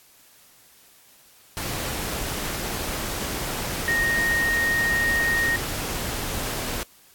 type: tone in noise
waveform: sine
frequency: 1859 Hz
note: A#6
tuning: 5 cents flat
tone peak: -20 dBFS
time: 3.88-5.56 s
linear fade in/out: 0 ms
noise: pink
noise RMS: -29 dBFS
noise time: 1.57-6.83 s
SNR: +6 dB
effects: white hiss -54 dBFS RMS until 7.14 s + AAC 64 kbps